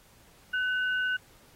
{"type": "tone pair together", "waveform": "sine", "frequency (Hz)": [1504.4, 2840], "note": ["F#6", "F7"], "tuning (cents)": [28, 28], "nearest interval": "major seventh", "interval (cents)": 1100, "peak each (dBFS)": [-26, -37], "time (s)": [0.53, 1.17], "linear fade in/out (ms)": 10, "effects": ["pink hiss -59 dBFS RMS until 1.55 s", "AAC 48 kbps"]}